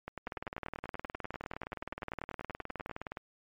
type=two click trains; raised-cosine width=0.5 ms; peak=-24 / -23 dBFS; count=30 / 57; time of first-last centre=0.08-2.896 / 0.27-3.172 s; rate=10.3 / 19.3 Hz; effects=MP3 64 kbps